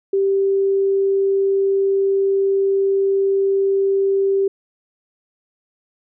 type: tone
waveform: sine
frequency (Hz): 391.4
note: G4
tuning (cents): -3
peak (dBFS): -14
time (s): 0.13-4.48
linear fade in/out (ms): 5
effects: none